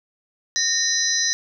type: tone cluster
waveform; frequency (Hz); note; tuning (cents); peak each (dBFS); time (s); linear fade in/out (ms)
sine; 1840 / 4006 / 5080 / 5770 / 6070; A#6 / B7 / D#8 / F#8 / F#8; -23 / +24 / +35 / -44 / +43; -25; 0.56-1.33; 0
effects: none